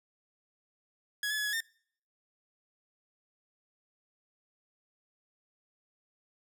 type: tone with pitch steps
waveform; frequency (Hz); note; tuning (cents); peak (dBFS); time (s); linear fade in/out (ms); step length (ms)
sawtooth; 1674 / 1718 / 1695 / 1683 / 1813; G#6 / A6 / G#6 / G#6 / A#6; +13 / -42 / +35 / +23 / -49; -27; 1.23-1.605; 2; 75
effects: noise-tail reverb RT60 0.6 s tail -26 dB re dry